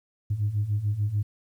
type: beating tone pair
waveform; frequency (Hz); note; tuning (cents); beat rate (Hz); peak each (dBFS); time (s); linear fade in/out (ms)
sine; 99.8 / 106.6; G2 / G#2; +32 / +46; 6.8; -28 / -24; 0.3-1.23; 10
effects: tanh soft clip ceiling -18 dBFS + 10-bit